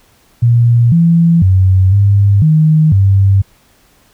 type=tone with pitch steps; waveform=sine; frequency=118.5 / 168 / 94 / 100.4 / 156 / 97.8 Hz; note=A#2 / E3 / F#2 / G2 / D#3 / G2; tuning=+29 / +33 / +28 / +42 / +5 / -4 cents; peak=-5 dBFS; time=0.42-3.42 s; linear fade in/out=10 ms; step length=500 ms; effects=pink hiss -50 dBFS RMS until 4.13 s